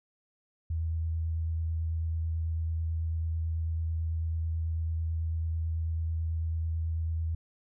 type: tone with vibrato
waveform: sine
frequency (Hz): 81.3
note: E2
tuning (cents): -23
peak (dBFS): -28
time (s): 0.7-7.35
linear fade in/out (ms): 5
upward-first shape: triangle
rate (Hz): 9.1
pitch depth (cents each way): 16
effects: none